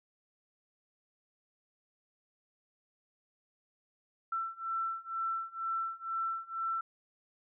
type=beating tone pair; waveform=sine; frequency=1339 / 1341.1 Hz; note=E6 / E6; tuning=+27 / +29 cents; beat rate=2.1 Hz; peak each=-37 / -36 dBFS; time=4.32-6.81 s; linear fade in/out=5 ms; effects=none